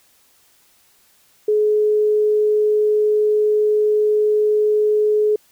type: tone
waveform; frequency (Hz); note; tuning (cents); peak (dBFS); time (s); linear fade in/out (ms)
sine; 423.8; G#4; +35; -13; 1.48-5.36; 5
effects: white hiss -56 dBFS RMS until 5.51 s